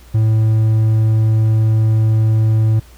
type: tone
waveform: triangle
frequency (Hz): 110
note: A2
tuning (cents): 0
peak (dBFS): -8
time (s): 0.14-2.8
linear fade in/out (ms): 10
effects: added 60 Hz sine -40 dBFS peak until 2.97 s + pink hiss -47 dBFS RMS until 2.97 s